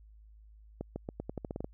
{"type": "accelerating click train", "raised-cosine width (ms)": 2, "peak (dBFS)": -23, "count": 11, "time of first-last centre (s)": [0.81, 1.644], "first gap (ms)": 150, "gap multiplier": 0.86, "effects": ["added 53 Hz sine -53 dBFS peak until 1.73 s"]}